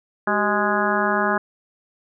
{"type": "harmonic tone with a mistuned harmonic", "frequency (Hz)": 207.7, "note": "G#3", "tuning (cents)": 0, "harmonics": [1, 2, 3, 4, 5, 6, 7, 8], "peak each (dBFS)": [-26, -26, -26, -26, -26, -26, -26, -26], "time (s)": [0.27, 1.38], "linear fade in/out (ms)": 5, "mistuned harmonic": 2, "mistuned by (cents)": -120, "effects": []}